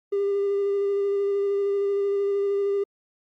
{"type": "tone with vibrato", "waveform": "triangle", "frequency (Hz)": 400, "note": "G4", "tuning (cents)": 35, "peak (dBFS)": -18, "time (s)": [0.12, 2.84], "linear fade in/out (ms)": 10, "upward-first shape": "square", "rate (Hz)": 13, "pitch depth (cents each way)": 12, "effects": ["tanh soft clip ceiling -17 dBFS", "Opus 48 kbps"]}